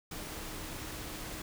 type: tone in noise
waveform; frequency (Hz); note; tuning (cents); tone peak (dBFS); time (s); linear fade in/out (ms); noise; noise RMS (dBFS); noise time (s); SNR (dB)
sine; 311.6; D#4; +3; -50; 0.11-1.42; 5; pink; -42; 0.11-1.42; -11
effects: none